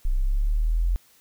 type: exponential sweep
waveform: sine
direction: up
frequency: 30.84 to 44.59 Hz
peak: -19 dBFS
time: 0.05-0.96 s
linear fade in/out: 0 ms
effects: white hiss -58 dBFS RMS until 1.2 s